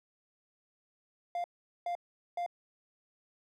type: tone bursts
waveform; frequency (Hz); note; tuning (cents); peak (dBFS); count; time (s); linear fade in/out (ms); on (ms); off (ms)
triangle; 698.5; F5; 0; -30; 3; 1.35-2.463; 2; 91; 420
effects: none